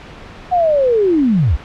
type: linear sweep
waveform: sine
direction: down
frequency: 740 to 50.1 Hz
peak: -10 dBFS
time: 0.51-1.57 s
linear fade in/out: 20 ms
effects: pink hiss -35 dBFS RMS until 1.64 s + low-pass 3000 Hz 12 dB/octave